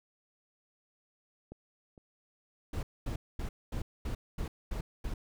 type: clicks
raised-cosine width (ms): 2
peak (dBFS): -32 / -40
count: 2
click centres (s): 1.52 / 1.978
type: noise bursts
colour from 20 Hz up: brown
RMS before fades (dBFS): -35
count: 8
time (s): 2.73-5.14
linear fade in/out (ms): 5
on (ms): 100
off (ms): 230
effects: none